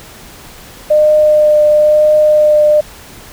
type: tone with vibrato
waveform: sine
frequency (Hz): 605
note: D#5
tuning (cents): -49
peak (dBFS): -5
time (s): 0.9-2.81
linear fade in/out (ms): 10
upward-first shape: triangle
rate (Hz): 1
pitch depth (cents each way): 13
effects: pink hiss -35 dBFS RMS until 3.32 s